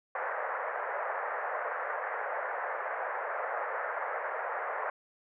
pink band-pass noise, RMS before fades -35 dBFS, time 0.15-4.9 s, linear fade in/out 2 ms, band 500 to 1900 Hz, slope 48 dB/octave, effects none

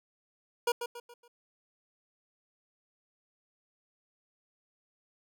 25% pulse tone with echo, 478.3 Hz, A#4, 44 cents sharp, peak -22 dBFS, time 0.67-0.72 s, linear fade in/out 5 ms, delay 140 ms, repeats 4, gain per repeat -8 dB, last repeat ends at 1.28 s, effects none

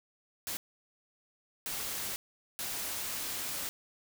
white noise bursts at uneven times, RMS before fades -37 dBFS, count 3, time 0.47-0.57 / 1.66-2.16 / 2.59-3.69 s, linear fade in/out 0 ms, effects none

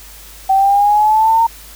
sine exponential sweep, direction up, 766 to 922 Hz, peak -8 dBFS, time 0.49-1.47 s, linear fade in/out 10 ms, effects added 50 Hz sine -39 dBFS peak until 1.75 s + white hiss -38 dBFS RMS until 1.75 s

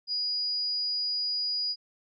sine tone, 4900 Hz, D#8, 27 cents flat, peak -27 dBFS, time 0.07-1.76 s, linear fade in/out 50 ms, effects none

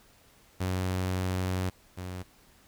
sawtooth tone pair in turn, 92.5 / 91.44 Hz, F#2 / F#2, 0 / -20 cents, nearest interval unison, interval 20 cents, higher first, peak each -24 / -32 dBFS, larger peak first, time 0.6-1.7 / 1.97-2.23 s, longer first, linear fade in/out 10 ms, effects pink hiss -60 dBFS RMS until 2.67 s

